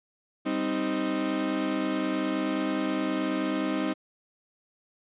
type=chord; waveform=35% pulse; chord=C minor; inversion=second; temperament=equal; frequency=196 / 261.6 / 311.1 Hz; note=G3 / C4 / Eb4; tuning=0 / 0 / 0 cents; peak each=-32 / -29 / -27 dBFS; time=0.45-3.94 s; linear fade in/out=20 ms; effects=resampled to 8000 Hz